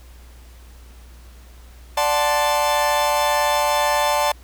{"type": "chord", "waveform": "40% pulse", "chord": "D dominant seventh", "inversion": "none", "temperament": "equal", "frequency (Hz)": [587.3, 740, 880, 1046.5], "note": ["D5", "F#5", "A5", "C6"], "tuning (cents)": [0, 0, 0, 0], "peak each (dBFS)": [-21, -25, -19, -24], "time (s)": [1.97, 4.32], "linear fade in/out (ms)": 5, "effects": ["added 60 Hz sine -41 dBFS peak until 4.43 s", "pink hiss -51 dBFS RMS until 4.43 s"]}